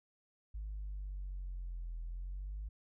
sine linear two-way sweep, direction down then up, 52.6 to 41.2 to 52.6 Hz, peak -38 dBFS, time 0.54-2.69 s, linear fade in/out 10 ms, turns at 2.02 s, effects tanh soft clip ceiling -36 dBFS

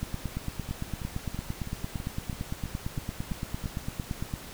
two click trains, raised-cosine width 5 ms, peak -19 / -24 dBFS, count 39 / 10, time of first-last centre 0.03-4.338 / 0.69-3.641 s, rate 8.82 / 3.05 Hz, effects pink hiss -44 dBFS RMS until 4.53 s

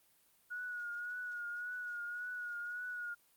sine tone with vibrato, 1450 Hz, F#6, 35 cents flat, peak -39 dBFS, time 0.5-3.15 s, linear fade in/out 20 ms, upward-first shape triangle, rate 1.8 Hz, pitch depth 42 cents each way, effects white hiss -70 dBFS RMS until 3.36 s + Opus 32 kbps

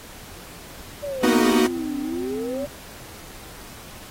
sine exponential two-way sweep, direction down then up, 591 to 283.8 to 591 Hz, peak -26 dBFS, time 1.02-2.67 s, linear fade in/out 20 ms, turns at 1.98 s
triangle tone with pitch glide, 256.8 to 258.9 Hz, C4 to C4, -32 to -18 cents, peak -27 dBFS, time 1.22-2.65 s, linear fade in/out 10 ms, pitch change +14 cents, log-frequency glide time 1.81-2.44 s
45% pulse chord, B major seventh, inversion third, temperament equal with one note detuned, 231.9 / 246.9 / 311.1 / 370 Hz, A#3 / B3 / D#4 / F#4, -9 / 0 / 0 / 0 cents, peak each -22 dBFS, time 1.23-1.67 s, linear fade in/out 5 ms
effects pink hiss -42 dBFS RMS until 4.1 s + AAC 48 kbps

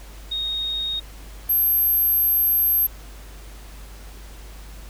sine tone pair in turn, 3729 / 12474 Hz, A#7 / G9, 0 / -10 cents, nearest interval octave + major sixth, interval 2090 cents, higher second, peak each -23 / -16 dBFS, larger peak second, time 0.31-1 / 1.49-2.87 s, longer second, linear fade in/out 10 ms, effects added 50 Hz sine -38 dBFS peak until 4.89 s + pink hiss -46 dBFS RMS until 4.89 s

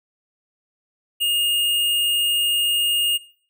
square tone, 2841 Hz, F7, 29 cents sharp, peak -19 dBFS, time 1.2-3.18 s, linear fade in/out 20 ms, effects noise-tail reverb RT60 0.5 s tail -19 dB re dry

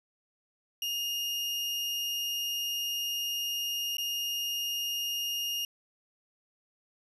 35% pulse tone with dropouts, 2840 Hz, F7, 28 cents sharp, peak -29 dBFS, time 0.82-5.65 s, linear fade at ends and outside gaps 2 ms, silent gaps 3.97-3.982 s, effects resampled to 32000 Hz

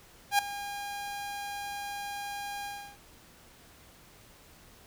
sawtooth tone with ADSR envelope, 810 Hz, G#5, 43 cents flat, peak -16 dBFS, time 0.31-2.98 s, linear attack 78 ms, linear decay 4 ms, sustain -16 dB, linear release 330 ms, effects pink hiss -56 dBFS RMS until 4.86 s

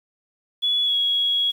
sine tone with pitch glide, 3402 to 3328 Hz, G#7 to G#7, +41 to +3 cents, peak -18 dBFS, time 0.62-1.52 s, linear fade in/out 20 ms, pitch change -38 cents, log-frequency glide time 0.83-0.96 s, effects 8-bit

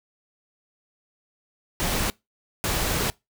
pink noise bursts at uneven times, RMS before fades -25 dBFS, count 2, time 1.8-2.1 / 2.64-3.1 s, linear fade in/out 0 ms, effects noise-tail reverb RT60 0.2 s tail -23 dB re dry

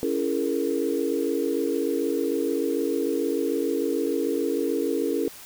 sine chord, A# half-diminished seventh, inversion first, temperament just, 279.7 / 335.6 / 419.5 / 466.2 Hz, C#4 / E4 / G#4 / A#4, +16 / +31 / +17 / 0 cents, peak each -28 dBFS, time 0.03-5.28 s, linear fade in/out 0 ms, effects white hiss -44 dBFS RMS until 5.45 s

